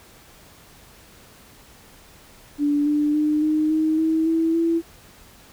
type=tone with pitch steps; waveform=sine; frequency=290.9 / 296.5 / 302.2 / 308 / 313.9 / 320 / 326.1 / 332.4 Hz; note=D4 / D4 / D4 / D#4 / D#4 / D#4 / E4 / E4; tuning=-16 / +17 / +50 / -17 / +15 / +49 / -19 / +15 cents; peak=-17 dBFS; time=2.58-4.82 s; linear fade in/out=50 ms; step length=280 ms; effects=pink hiss -49 dBFS RMS until 5.52 s